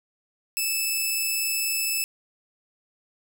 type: tone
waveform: 10% pulse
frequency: 2623 Hz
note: E7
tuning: 9 cents flat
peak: -15 dBFS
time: 0.57-2.04 s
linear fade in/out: 0 ms
effects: none